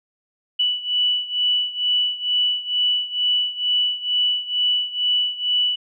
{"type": "beating tone pair", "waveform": "sine", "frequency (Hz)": [2960, 2962.2], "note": ["F#7", "F#7"], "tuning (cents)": [0, 1], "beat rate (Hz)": 2.2, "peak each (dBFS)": [-20, -23], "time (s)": [0.59, 5.76], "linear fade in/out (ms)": 10, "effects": []}